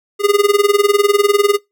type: tone with tremolo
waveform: square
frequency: 408.7 Hz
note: G#4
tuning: 28 cents flat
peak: -8 dBFS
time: 0.19-1.59 s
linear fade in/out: 50 ms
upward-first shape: sine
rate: 20 Hz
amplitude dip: 90%
effects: noise-tail reverb RT60 0.2 s tail -26 dB re dry